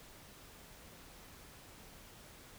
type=silence; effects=pink hiss -56 dBFS RMS until 2.58 s